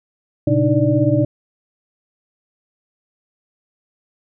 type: tone cluster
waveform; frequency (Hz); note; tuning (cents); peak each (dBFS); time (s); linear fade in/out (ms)
sine; 115.6 / 135.3 / 296.7 / 313.1 / 586; A#2 / C#3 / D4 / D#4 / D5; -14 / -42 / +18 / +11 / -4; -19; 0.47-1.25; 5
effects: none